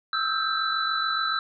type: tone cluster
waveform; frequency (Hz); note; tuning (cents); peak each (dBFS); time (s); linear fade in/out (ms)
sine; 1287 / 1334 / 1573 / 3982; E6 / E6 / G6 / B7; -42 / +20 / +6 / +14; -29; 0.13-1.39; 2
effects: none